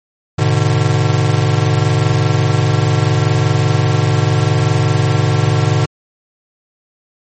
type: chord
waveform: square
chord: G# diminished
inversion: none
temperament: just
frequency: 103.83 / 124.59 / 149.51 Hz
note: G#2 / B2 / D3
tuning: 0 / +16 / +31 cents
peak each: -16 dBFS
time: 0.38-5.86 s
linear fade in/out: 10 ms
effects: MP3 32 kbps